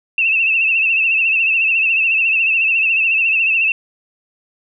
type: tone with vibrato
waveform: sine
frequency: 2655 Hz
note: E7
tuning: 12 cents sharp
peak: -12 dBFS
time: 0.18-3.72 s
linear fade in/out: 2 ms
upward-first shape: triangle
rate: 14 Hz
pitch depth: 78 cents each way
effects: none